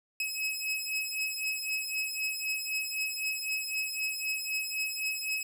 sawtooth beating tone pair, 2561 / 2564.9 Hz, D#7 / E7, +49 / -48 cents, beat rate 3.9 Hz, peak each -31 dBFS, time 0.2-5.43 s, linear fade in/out 2 ms, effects none

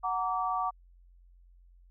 sine chord, Gb augmented, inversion none, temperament just, 740 / 925 / 1156.2 Hz, Gb5 / Bb5 / D6, 0 / -14 / -27 cents, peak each -32 / -35 / -31 dBFS, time 0.03-0.71 s, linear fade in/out 20 ms, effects added 44 Hz sine -55 dBFS peak until 1.9 s

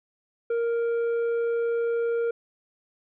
triangle tone with tanh clipping, 466.2 Hz, A#4, in tune, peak -24 dBFS, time 0.5-2.31 s, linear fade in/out 5 ms, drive 10 dB, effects none

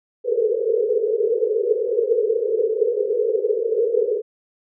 pink band-pass noise, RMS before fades -20 dBFS, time 0.24-4.22 s, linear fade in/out 50 ms, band 420 to 480 Hz, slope 96 dB/octave, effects none

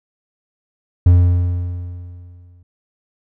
triangle tone with exponential decay, 88.4 Hz, F2, 22 cents sharp, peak -3 dBFS, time 1.06-2.63 s, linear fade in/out 5 ms, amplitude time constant 340 ms, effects none

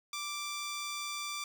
10% pulse tone, 1174.7 Hz, D6, in tune, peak -28 dBFS, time 0.13-1.44 s, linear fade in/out 2 ms, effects none

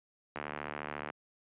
click train, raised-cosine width 0.5 ms, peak -22 dBFS, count 56, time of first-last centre 0.36-1.101 s, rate 74.2 Hz, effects high-pass 150 Hz 12 dB/octave + resampled to 8000 Hz

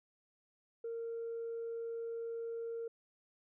sine tone, 461.1 Hz, A#4, 19 cents flat, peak -37 dBFS, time 0.84-2.88 s, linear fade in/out 5 ms, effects tanh soft clip ceiling -35 dBFS

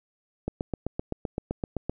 click train, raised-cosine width 2 ms, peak -15 dBFS, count 12, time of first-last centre 0.48-1.896 s, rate 7.77 Hz, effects none

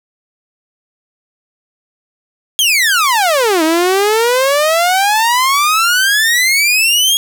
sawtooth exponential two-way sweep, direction down then up, 3322 to 311.1 to 3322 Hz, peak -6 dBFS, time 2.59-7.17 s, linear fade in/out 0 ms, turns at 3.63 s, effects none

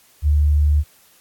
sine tone, 74 Hz, D2, 14 cents sharp, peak -12 dBFS, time 0.22-0.84 s, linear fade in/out 50 ms, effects white hiss -53 dBFS RMS until 1.2 s + AAC 64 kbps

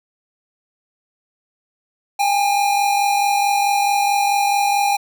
square tone pair together, 805.4 / 850 Hz, G5 / G#5, +47 / +40 cents, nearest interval minor second, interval 93 cents, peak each -16 / -25 dBFS, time 2.19-4.97 s, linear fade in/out 10 ms, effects none

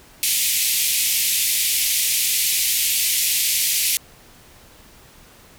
white band-pass noise, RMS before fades -20 dBFS, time 0.23-3.97 s, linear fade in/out 0 ms, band 2100 to 15000 Hz, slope 48 dB/octave, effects pink hiss -48 dBFS RMS until 5.58 s

